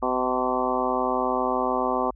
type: harmonic tone with a mistuned harmonic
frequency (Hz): 127.2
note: C3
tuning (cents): -48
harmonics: 2 / 3 / 4 / 5 / 6 / 7 / 8 / 9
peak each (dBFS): -30 / -30 / -30 / -30 / -30 / -30 / -30 / -30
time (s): 0.02-2.11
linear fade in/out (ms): 10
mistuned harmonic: 8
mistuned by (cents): +33
effects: added 50 Hz sine -45 dBFS peak until 2.15 s